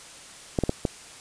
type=clicks; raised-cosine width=2 ms; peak=-9 dBFS; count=4; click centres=0.588 / 0.637 / 0.694 / 0.852 s; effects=white hiss -45 dBFS RMS until 1.2 s + resampled to 22050 Hz